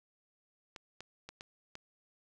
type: clicks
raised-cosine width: 0.2 ms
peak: -28 dBFS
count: 5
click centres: 0.762 / 1.006 / 1.29 / 1.409 / 1.754 s
effects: none